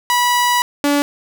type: tone pair in turn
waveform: sawtooth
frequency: 977 / 287.5 Hz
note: B5 / D4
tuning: -19 / -37 cents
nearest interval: octave + major sixth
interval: 2118 cents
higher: first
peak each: -9 dBFS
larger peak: neither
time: 0.1-0.62 / 0.84-1.02 s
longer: first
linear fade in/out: 0 ms
effects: none